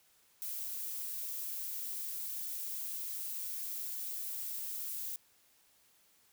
violet noise, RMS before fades -40 dBFS, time 0.42-5.16 s, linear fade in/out 0 ms, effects white hiss -68 dBFS RMS until 6.32 s

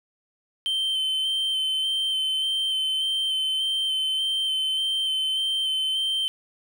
triangle tone with vibrato, 3100 Hz, G7, 20 cents flat, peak -21 dBFS, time 0.66-6.28 s, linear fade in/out 0 ms, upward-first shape square, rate 1.7 Hz, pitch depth 15 cents each way, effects none

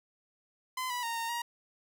sawtooth tone with pitch steps, 1024 / 981 / 926 / 920 / 946 Hz, C6 / B5 / A#5 / A#5 / A#5, -38 / -12 / -12 / -23 / +25 cents, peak -29 dBFS, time 0.77-1.42 s, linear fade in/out 5 ms, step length 130 ms, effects none

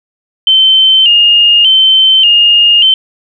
sine tone with vibrato, 2960 Hz, F#7, in tune, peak -3 dBFS, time 0.47-2.94 s, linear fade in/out 2 ms, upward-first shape square, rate 0.85 Hz, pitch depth 73 cents each way, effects none

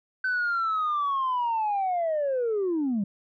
sine linear sweep, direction down, 1530 to 188.9 Hz, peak -22 dBFS, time 0.24-3.04 s, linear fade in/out 5 ms, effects tanh soft clip ceiling -21 dBFS

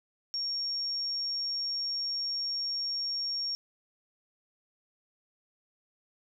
sine tone, 5540 Hz, F8, 15 cents flat, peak -30 dBFS, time 0.34-3.55 s, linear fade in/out 0 ms, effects 11-bit

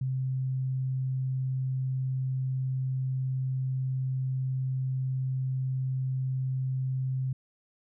sine tone, 130.81 Hz, C3, in tune, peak -27 dBFS, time 0.01-7.33 s, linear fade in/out 5 ms, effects none

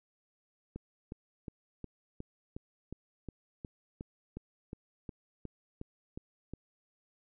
click train, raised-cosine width 3 ms, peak -28 dBFS, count 17, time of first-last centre 0.76-6.536 s, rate 2.77 Hz, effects none

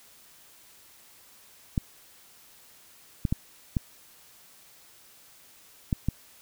clicks, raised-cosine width 5 ms, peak -12 dBFS, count 6, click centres 1.778 / 3.252 / 3.325 / 3.768 / 5.928 / 6.086 s, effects white hiss -55 dBFS RMS until 6.41 s

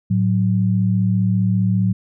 sine tone pair together, 110 / 185 Hz, A2 / F#3, 0 / 0 cents, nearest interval major sixth, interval 900 cents, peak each -17 dBFS, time 0.1-1.93 s, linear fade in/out 10 ms, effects none

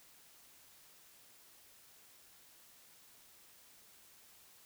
silence, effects white hiss -62 dBFS RMS until 4.65 s

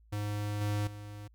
square tone with level steps, 103.83 Hz, G#2, in tune, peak -33 / -30 / -43 dBFS, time 0.12-1.28 s, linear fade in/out 10 ms, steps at 0.61 / 0.87 s, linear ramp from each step 2 ms, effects added 55 Hz sine -58 dBFS peak until 1.34 s

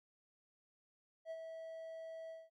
triangle tone with ADSR envelope, 650 Hz, E5, 24 cents flat, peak -39 dBFS, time 1.25-2.5 s, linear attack 58 ms, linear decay 50 ms, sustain -5 dB, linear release 200 ms, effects none

